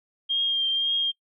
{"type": "tone with vibrato", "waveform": "sine", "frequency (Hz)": 3209, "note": "G7", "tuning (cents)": 40, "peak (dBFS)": -21, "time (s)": [0.29, 1.12], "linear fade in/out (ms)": 20, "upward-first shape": "triangle", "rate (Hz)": 1.9, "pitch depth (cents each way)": 26, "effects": ["noise-tail reverb RT60 0.1 s tail -23 dB re dry"]}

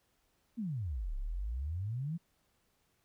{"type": "exponential two-way sweep", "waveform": "sine", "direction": "down then up", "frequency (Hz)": [246.5, 32.03, 175.7], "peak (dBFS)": -34, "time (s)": [0.57, 2.18], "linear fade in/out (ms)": 20, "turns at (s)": 1.16, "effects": ["pink hiss -75 dBFS RMS until 3.04 s"]}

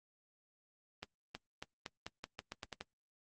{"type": "accelerating click train", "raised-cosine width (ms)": 0.2, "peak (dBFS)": -24, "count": 11, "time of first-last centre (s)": [1.03, 2.81], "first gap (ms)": 320, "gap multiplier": 0.86, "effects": ["Opus 24 kbps"]}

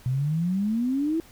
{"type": "exponential sweep", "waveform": "sine", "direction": "up", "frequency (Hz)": [123.47, 334.8], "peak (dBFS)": -22, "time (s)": [0.06, 1.2], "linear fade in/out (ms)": 0, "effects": ["pink hiss -52 dBFS RMS until 1.31 s"]}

